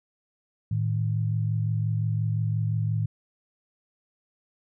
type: tone pair together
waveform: sine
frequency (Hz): 109.97 / 155.7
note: A2 / D#3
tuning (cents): 0 / +2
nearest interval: tritone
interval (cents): 602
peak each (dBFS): -24 / -29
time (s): 0.71-3.06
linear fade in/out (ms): 5
effects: none